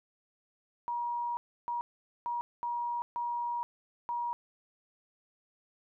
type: tone bursts at uneven times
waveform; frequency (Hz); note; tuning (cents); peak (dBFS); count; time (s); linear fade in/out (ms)
sine; 954; A#5; +40; -31; 6; 0.88-1.37 / 1.68-1.81 / 2.26-2.41 / 2.63-3.02 / 3.16-3.63 / 4.09-4.33; 0
effects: none